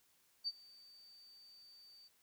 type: tone with ADSR envelope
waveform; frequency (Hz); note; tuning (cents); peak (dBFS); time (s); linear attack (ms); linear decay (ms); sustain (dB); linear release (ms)
sine; 4604; D8; -35; -34; 0.44-2.09; 35; 39; -24; 26
effects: white hiss -73 dBFS RMS until 2.22 s